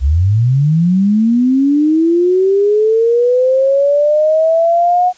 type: linear sweep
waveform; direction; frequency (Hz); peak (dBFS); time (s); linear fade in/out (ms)
sine; up; 62 to 732; -8; 0-5.13; 50
effects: white hiss -46 dBFS RMS until 5.17 s + resampled to 16000 Hz